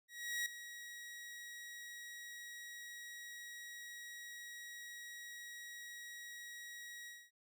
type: tone with ADSR envelope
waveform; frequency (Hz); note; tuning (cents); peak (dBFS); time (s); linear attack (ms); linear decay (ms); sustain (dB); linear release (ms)
sawtooth; 1906; A#6; +38; -32; 0.08-7.31; 380; 3; -13; 240
effects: none